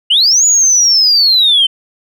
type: linear two-way sweep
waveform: sine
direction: up then down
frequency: 2794 to 6930 to 3046 Hz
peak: -5 dBFS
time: 0.1-1.67 s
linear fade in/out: 10 ms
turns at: 0.45 s
effects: tanh soft clip ceiling -2 dBFS